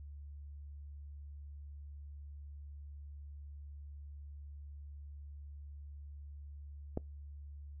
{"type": "click", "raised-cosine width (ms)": 2, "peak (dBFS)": -22, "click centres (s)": 6.974, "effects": ["noise-tail reverb RT60 0.2 s tail -25 dB re dry", "added 72 Hz sine -46 dBFS peak until 7.8 s"]}